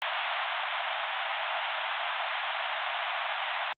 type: band-pass noise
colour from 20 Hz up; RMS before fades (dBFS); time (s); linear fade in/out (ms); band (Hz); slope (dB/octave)
pink; -32; 0.02-3.73; 0; 640 to 3600; 96
effects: Opus 48 kbps